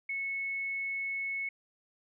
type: tone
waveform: sine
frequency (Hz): 2200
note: C#7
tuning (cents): -14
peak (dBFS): -32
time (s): 0.09-1.49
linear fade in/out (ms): 5
effects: none